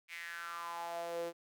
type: tone with high-pass filter sweep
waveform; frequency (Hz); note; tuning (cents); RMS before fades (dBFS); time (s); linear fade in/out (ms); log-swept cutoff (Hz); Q
sawtooth; 170.1; F3; -45; -42; 0.08-1.33; 50; 2300 to 420; 5.9
effects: none